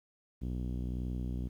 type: tone with low-pass filter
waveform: sawtooth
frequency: 61.74 Hz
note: B1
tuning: in tune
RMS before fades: -36 dBFS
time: 0.41-1.49 s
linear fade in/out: 20 ms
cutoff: 260 Hz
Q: 1.5
effects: 11-bit